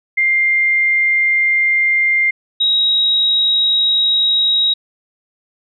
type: tone pair in turn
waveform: sine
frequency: 2100 / 3812 Hz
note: C7 / A#7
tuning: +6 / +38 cents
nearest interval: minor seventh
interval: 1032 cents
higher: second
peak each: -11 dBFS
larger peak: neither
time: 0.17-2.31 / 2.6-4.74 s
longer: neither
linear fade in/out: 10 ms
effects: none